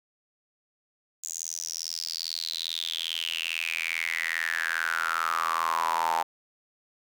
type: tone with high-pass filter sweep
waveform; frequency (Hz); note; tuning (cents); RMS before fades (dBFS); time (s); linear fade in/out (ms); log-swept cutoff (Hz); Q
sawtooth; 82.41; E2; 0; -30; 1.23-6.23; 10; 7000 to 850; 8.5
effects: none